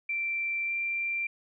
sine tone with pitch glide, 2349 to 2363 Hz, D7 to D7, 0 to +10 cents, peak -28 dBFS, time 0.09-1.27 s, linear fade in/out 5 ms, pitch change +10 cents, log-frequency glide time 0.66-0.71 s, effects none

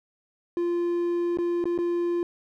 triangle tone with dropouts, 346.5 Hz, F4, 14 cents flat, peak -21 dBFS, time 0.57-2.23 s, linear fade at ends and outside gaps 1 ms, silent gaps 1.373-1.386 / 1.641-1.655 / 1.778-1.787 s, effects none

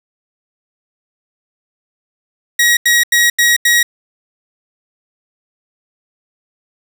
sawtooth tone bursts, 1901 Hz, A#6, 33 cents sharp, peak -5 dBFS, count 5, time 2.59-3.83 s, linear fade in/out 5 ms, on 180 ms, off 85 ms, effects none

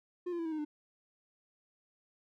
triangle tone with pitch steps, 355.8 / 343.7 / 332 / 320.7 / 309.7 / 299.2 Hz, F4 / F4 / E4 / E4 / D#4 / D4, +32 / -28 / +12 / -48 / -8 / +32 cents, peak -32 dBFS, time 0.26-0.65 s, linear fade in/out 10 ms, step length 65 ms, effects none

